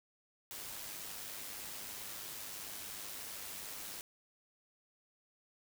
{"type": "noise with amplitude modulation", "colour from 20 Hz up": "white", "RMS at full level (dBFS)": -44, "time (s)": [0.51, 4.01], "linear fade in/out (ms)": 0, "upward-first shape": "sine", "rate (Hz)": 103, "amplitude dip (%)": 35, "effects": []}